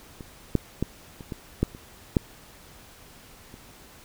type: clicks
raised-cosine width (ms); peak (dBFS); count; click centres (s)
3; -26 / -7 / -11 / -27 / -19 / -8 / -28 / -6 / -30; 9; 0.208 / 0.553 / 0.826 / 1.208 / 1.322 / 1.63 / 1.749 / 2.168 / 3.541
effects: pink hiss -50 dBFS RMS until 4.04 s